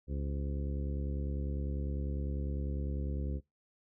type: harmonic tone with a mistuned harmonic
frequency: 70 Hz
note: C#2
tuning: 18 cents sharp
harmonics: 1 / 2 / 3 / 4 / 5 / 6 / 7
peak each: -34 / -40 / -44 / -46 / -48 / -50 / -51 dBFS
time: 0.07-3.41 s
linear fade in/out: 50 ms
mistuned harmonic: 7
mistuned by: +80 cents
effects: noise-tail reverb RT60 0.2 s tail -23 dB re dry